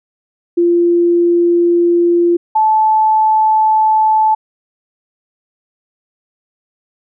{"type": "tone pair in turn", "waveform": "sine", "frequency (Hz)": [345.3, 870.1], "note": ["F4", "A5"], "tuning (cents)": [-20, -20], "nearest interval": "octave + major third", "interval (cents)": 1600, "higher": "second", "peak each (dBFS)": -8, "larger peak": "neither", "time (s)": [[0.57, 2.37], [2.55, 4.35]], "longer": "neither", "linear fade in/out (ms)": 10, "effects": []}